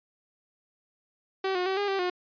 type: tone with pitch steps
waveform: sawtooth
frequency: 383.2 / 361.3 / 382.2 / 406.1 / 389.5 / 360.1 Hz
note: G4 / F#4 / G4 / G#4 / G4 / F#4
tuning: -39 / -41 / -44 / -39 / -11 / -47 cents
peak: -22 dBFS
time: 1.44-2.1 s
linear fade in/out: 5 ms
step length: 110 ms
effects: resampled to 11025 Hz